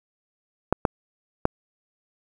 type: clicks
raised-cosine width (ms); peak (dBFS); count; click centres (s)
1; -4; 3; 0.726 / 0.852 / 1.454
effects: 7-bit

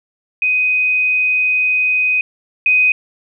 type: tone pair in turn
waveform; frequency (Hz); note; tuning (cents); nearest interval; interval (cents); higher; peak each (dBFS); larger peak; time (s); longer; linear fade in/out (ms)
sine; 2504 / 2504; D#7 / D#7; +10 / +10; unison; 0; neither; -12 / -9; second; 0.42-2.21 / 2.66-2.92; first; 2
effects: none

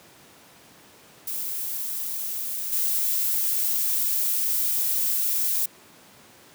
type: noise with level steps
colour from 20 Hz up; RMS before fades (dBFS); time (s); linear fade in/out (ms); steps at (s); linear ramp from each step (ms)
violet; -30 / -24; 1.27-5.66; 5; 2.72; 10
effects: pink hiss -51 dBFS RMS until 6.54 s + high-pass 150 Hz 12 dB/octave

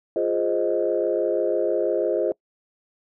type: chord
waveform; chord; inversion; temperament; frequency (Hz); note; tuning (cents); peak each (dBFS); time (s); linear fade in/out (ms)
sine; F minor seventh; none; equal; 349.2 / 415.3 / 523.3 / 622.3; F4 / Ab4 / C5 / Eb5; 0 / 0 / 0 / 0; -25; 0.16-2.32; 2
effects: noise-tail reverb RT60 0.1 s tail -25 dB re dry + tanh soft clip ceiling -10 dBFS

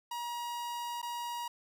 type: tone with dropouts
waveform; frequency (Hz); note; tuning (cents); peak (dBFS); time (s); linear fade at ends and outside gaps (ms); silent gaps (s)
45% pulse; 954; A#5; +40; -36; 0.11-1.48; 5; 1.017-1.027
effects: none

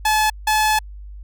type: tone pair in turn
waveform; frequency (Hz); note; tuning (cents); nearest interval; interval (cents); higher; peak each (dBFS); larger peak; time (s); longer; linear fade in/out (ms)
sawtooth; 860 / 860; A5 / A5; -40 / -40; unison; 0; neither; -11; neither; 0.05-0.3 / 0.47-0.79; second; 5
effects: added 50 Hz sine -33 dBFS peak until 1.23 s

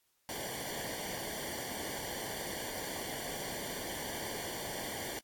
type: noise with comb filter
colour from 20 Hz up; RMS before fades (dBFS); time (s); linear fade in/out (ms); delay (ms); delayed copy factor
pink; -40; 0.29-5.19; 0; 0.77; -0.85
effects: white hiss -75 dBFS RMS until 5.23 s + AAC 64 kbps

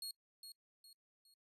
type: tone with echo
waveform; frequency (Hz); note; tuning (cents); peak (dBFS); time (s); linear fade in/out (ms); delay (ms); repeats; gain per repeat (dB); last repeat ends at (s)
sawtooth; 4307; C8; +49; -40; 0.02-0.11; 2; 410; 3; -8; 1.34
effects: noise-tail reverb RT60 0.1 s tail -23 dB re dry + resampled to 32000 Hz

